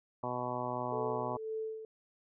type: harmonic tone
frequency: 123.9 Hz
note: B2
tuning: 6 cents sharp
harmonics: 1 / 2 / 3 / 4 / 5 / 6 / 7 / 8 / 9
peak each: -44 / -43 / -44 / -45 / -40 / -44 / -41 / -41 / -44 dBFS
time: 0.23-1.37 s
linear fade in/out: 5 ms
type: tone with tremolo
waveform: sine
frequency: 440 Hz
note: A4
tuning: in tune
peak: -34 dBFS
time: 0.92-1.85 s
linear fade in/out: 2 ms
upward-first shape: sine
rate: 1.9 Hz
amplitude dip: 65%
effects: none